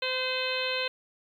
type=harmonic tone; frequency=514 Hz; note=C5; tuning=31 cents flat; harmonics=1 / 2 / 3 / 4 / 5 / 6 / 7 / 8; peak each=-33 / -39 / -37 / -39 / -33 / -36 / -38 / -36 dBFS; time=0.02-0.88 s; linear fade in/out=5 ms; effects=10-bit